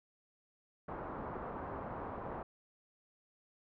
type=low-pass noise; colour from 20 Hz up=white; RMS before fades=-43 dBFS; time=0.88-2.43 s; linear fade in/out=5 ms; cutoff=1100 Hz; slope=24 dB/octave; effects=none